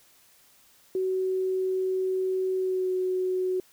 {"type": "tone with pitch glide", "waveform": "sine", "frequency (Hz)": [375.2, 370], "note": ["F#4", "F#4"], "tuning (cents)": [24, 0], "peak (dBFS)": -24, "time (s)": [0.95, 3.6], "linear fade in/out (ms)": 2, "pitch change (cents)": -24, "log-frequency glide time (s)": [2.57, 2.92], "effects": ["white hiss -59 dBFS RMS until 3.72 s"]}